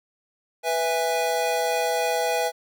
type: chord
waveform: square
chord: E major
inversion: second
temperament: equal with one note detuned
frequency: 493.9 / 659.3 / 822 Hz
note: B4 / E5 / G#5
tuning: 0 / 0 / -18 cents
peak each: -27 dBFS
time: 0.63-2.52 s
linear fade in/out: 50 ms
effects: none